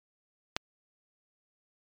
click, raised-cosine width 0.2 ms, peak -11 dBFS, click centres 0.565 s, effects MP3 96 kbps

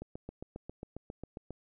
click train, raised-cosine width 2 ms, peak -28 dBFS, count 12, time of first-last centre 0.02-1.506 s, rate 7.4 Hz, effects none

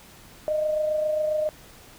sine tone pair together, 613 / 640.4 Hz, D#5 / D#5, -26 / +50 cents, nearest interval minor second, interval 76 cents, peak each -22 / -34 dBFS, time 0.48-1.49 s, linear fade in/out 0 ms, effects pink hiss -49 dBFS RMS until 1.98 s

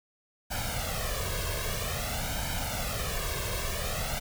pink noise with flanger, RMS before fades -32 dBFS, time 0.5-4.2 s, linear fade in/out 20 ms, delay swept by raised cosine 1.3 to 1.86 ms, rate 0.51 Hz, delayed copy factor +0.8, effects none

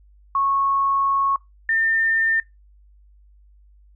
sine tone pair in turn, 1100 / 1804.5 Hz, C#6 / A6, -14 / +43 cents, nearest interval major sixth, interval 857 cents, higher second, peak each -17 dBFS, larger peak neither, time 0.35-1.36 / 1.69-2.4 s, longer first, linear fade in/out 2 ms, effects noise-tail reverb RT60 0.2 s tail -24 dB re dry + added 50 Hz sine -49 dBFS peak until 3.95 s

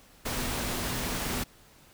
sine tone in noise, 246.9 Hz, B3, in tune, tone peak -41 dBFS, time 0.25-1.44 s, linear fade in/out 10 ms, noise pink, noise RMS -32 dBFS, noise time 0.25-1.44 s, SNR -12 dB, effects pink hiss -57 dBFS RMS until 1.93 s

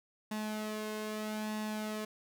sawtooth tone with flanger, 214.4 Hz, A3, 45 cents flat, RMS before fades -38 dBFS, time 0.31-2.05 s, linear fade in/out 5 ms, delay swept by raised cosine 1.1 to 1.91 ms, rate 0.79 Hz, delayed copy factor +0.55, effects none

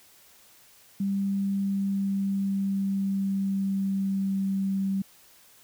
sine tone with pitch glide, 197.2 to 194.15 Hz, G3 to G3, +11 to -16 cents, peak -24 dBFS, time 1-5.02 s, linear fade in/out 5 ms, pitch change -27 cents, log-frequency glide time 1.41-4.49 s, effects white hiss -56 dBFS RMS until 5.63 s

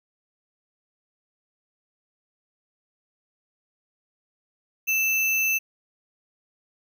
sine tone with sample-and-hold, 2644 Hz, E7, 5 cents sharp, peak -20 dBFS, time 4.87-5.59 s, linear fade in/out 20 ms, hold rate 8820 Hz, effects none

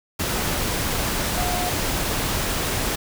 sine tone in noise, 717 Hz, F5, 45 cents sharp, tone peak -26 dBFS, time 1.37-1.7 s, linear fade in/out 10 ms, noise pink, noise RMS -24 dBFS, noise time 0.19-2.96 s, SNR -5 dB, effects none

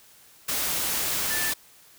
sine tone in noise, 1760 Hz, A6, in tune, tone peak -30 dBFS, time 1.3-1.52 s, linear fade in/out 10 ms, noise white, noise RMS -27 dBFS, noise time 0.48-1.54 s, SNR -6 dB, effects white hiss -54 dBFS RMS until 1.98 s

